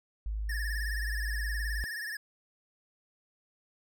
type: tone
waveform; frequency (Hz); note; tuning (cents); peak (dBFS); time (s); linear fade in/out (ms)
sine; 52.7; G#1; +26; -31; 0.26-1.84; 0
type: tone with vibrato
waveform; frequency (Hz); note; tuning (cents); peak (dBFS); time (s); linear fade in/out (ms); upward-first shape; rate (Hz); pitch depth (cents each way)
square; 1760; A6; 0; -36; 0.49-2.17; 5; sine; 19; 94
effects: none